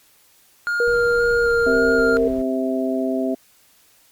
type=tone with vibrato; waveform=triangle; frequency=1410 Hz; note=F6; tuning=16 cents sharp; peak=-17 dBFS; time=0.67-2.17 s; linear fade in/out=0 ms; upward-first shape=square; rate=1.9 Hz; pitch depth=10 cents each way
type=tone with pitch glide; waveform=sine; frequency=476.3 to 460.6 Hz; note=A#4 to A#4; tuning=+37 to -21 cents; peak=-16 dBFS; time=0.8-2.28 s; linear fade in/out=2 ms; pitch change=-58 cents; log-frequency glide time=1.12-2.03 s
type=noise; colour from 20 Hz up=brown; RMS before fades=-35 dBFS; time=0.87-2.42 s; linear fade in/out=5 ms
type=harmonic tone; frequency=130.81 Hz; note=C3; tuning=in tune; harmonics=2 / 3 / 4 / 5; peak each=-21 / -26 / -32 / -24 dBFS; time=1.66-3.35 s; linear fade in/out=10 ms
effects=white hiss -55 dBFS RMS until 4.11 s + MP3 96 kbps